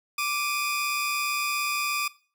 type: tone pair together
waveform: sawtooth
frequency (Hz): 1173.4 / 2484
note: D6 / D#7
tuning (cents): -2 / -3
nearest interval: octave + minor second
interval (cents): 1299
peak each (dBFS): -25 / -25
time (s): 0.18-2.08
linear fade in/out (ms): 5
effects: noise-tail reverb RT60 0.4 s tail -20 dB re dry